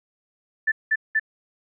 sine tone bursts, 1760 Hz, A6, in tune, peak -17 dBFS, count 3, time 0.67-1.197 s, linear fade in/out 10 ms, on 49 ms, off 190 ms, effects none

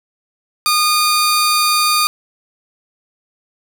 sawtooth tone pair together, 1223 / 4614 Hz, D#6 / D8, -30 / -31 cents, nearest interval octave + major seventh, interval 2299 cents, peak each -10 / -14 dBFS, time 0.66-2.07 s, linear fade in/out 0 ms, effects none

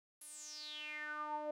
sawtooth tone with band-pass filter sweep, 301.4 Hz, D4, 45 cents sharp, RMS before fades -45 dBFS, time 0.21-1.51 s, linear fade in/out 5 ms, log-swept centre 11000 to 620 Hz, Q 8.2, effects none

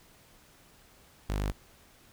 sawtooth tone, 50.3 Hz, G1, 45 cents sharp, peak -25 dBFS, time 1.29-1.52 s, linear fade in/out 10 ms, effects pink hiss -59 dBFS RMS until 2.12 s

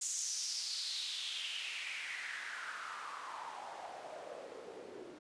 white noise with band-pass filter sweep, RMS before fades -43 dBFS, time 0.01-5.19 s, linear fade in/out 10 ms, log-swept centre 7100 to 340 Hz, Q 4.2, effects resampled to 22050 Hz

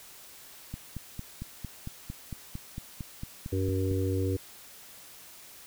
click train, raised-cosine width 5 ms, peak -24 dBFS, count 15, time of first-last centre 0.74-3.915 s, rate 4.41 Hz
harmonic tone, 94.9 Hz, F#2, 44 cents sharp, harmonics 1 / 3 / 4 / 5, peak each -28 / -33 / -34 / -35 dBFS, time 3.52-4.37 s, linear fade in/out 10 ms
effects white hiss -50 dBFS RMS until 5.66 s

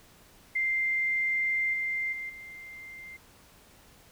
sine tone with level steps, 2093 Hz, C7, in tune, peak -25 / -28 / -34 / -42 dBFS, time 0.55-3.17 s, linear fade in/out 10 ms, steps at 1.73 / 2.12 / 2.29 s, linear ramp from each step 10 ms, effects pink hiss -57 dBFS RMS until 4.11 s

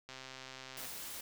click train, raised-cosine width 0.2 ms, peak -30 dBFS, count 101, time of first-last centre 0.09-0.853 s, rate 131 Hz
white noise, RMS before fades -45 dBFS, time 0.77-1.21 s, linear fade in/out 5 ms
effects none

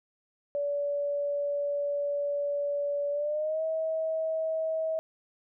sine tone with pitch glide, 574 to 640.6 Hz, D5 to E5, -40 to -50 cents, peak -27 dBFS, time 0.55-4.99 s, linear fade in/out 0 ms, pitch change +190 cents, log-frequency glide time 3.11-3.63 s, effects none

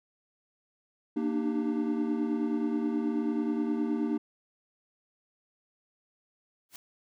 triangle chord, Eb major seventh, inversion second, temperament equal with one note detuned, 233.1 / 293.7 / 303.1 / 392 Hz, Bb3 / D4 / Eb4 / G4, 0 / 0 / -45 / 0 cents, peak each -29 / -33 / -29 / -35 dBFS, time 1.16-4.18 s, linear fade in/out 10 ms
white noise with exponential growth, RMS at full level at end -40 dBFS, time 6.69-6.76 s, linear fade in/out 1 ms, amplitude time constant 15 ms
effects none

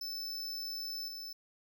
square tone with level steps, 5274 Hz, E8, in tune, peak -38 / -42 dBFS, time 0.01-1.33 s, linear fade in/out 5 ms, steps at 1.08 s, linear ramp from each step 2 ms, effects none

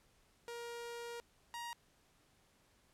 sawtooth tone pair in turn, 471.9 / 943.8 Hz, A#4 / A#5, +21 / +21 cents, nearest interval octave, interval 1200 cents, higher second, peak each -40 / -39 dBFS, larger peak second, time 0.48-1.2 / 1.54-1.73 s, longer first, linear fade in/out 0 ms, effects pink hiss -71 dBFS RMS until 2.93 s + low-pass 12000 Hz 12 dB/octave

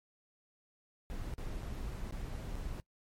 brown noise with dropouts, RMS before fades -40 dBFS, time 1.1-2.8 s, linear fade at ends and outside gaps 0 ms, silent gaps 1.338-1.381 / 1.625-1.632 / 2.11-2.124 / 2.555-2.561 s, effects noise-tail reverb RT60 0.1 s tail -22 dB re dry + MP3 64 kbps

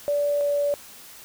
sine tone pair in turn, 579 / 576 Hz, D5 / D5, -25 / -34 cents, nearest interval unison, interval 9 cents, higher first, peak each -20 dBFS, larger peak neither, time 0.08-0.41 / 0.41-0.74 s, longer neither, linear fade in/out 0 ms, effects white hiss -45 dBFS RMS until 1.24 s

